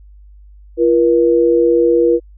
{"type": "tone pair together", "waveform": "sine", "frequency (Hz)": [342.4, 478.3], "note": ["F4", "A#4"], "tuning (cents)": [-34, 44], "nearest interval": "tritone", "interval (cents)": 578, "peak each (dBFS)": [-12, -11], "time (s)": [0.77, 2.2], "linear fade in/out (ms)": 50, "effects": ["added 50 Hz sine -38 dBFS peak until 2.37 s"]}